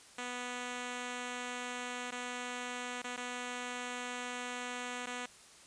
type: tone with dropouts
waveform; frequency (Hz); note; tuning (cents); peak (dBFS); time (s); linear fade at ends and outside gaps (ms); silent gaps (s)
5% pulse; 246.5; B3; -3; -27; 0.18-5.26; 5; 2.109-2.121 / 3.02-3.042 / 3.165-3.174 / 5.061-5.069
effects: white hiss -57 dBFS RMS until 5.66 s + resampled to 22050 Hz